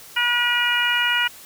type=harmonic tone; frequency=481.8 Hz; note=B4; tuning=43 cents flat; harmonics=2 / 3 / 4 / 5 / 6; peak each=-28 / -22 / -25 / -25 / -22 dBFS; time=0.16-1.28 s; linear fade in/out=10 ms; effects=white hiss -43 dBFS RMS until 1.45 s